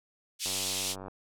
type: band-pass noise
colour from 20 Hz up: pink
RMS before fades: -33 dBFS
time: 0.39-0.96 s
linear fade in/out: 50 ms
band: 2900 to 11000 Hz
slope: 24 dB/octave
type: click train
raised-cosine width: 1 ms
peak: -28 dBFS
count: 60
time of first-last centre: 0.46-1.082 s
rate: 94.8 Hz
effects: none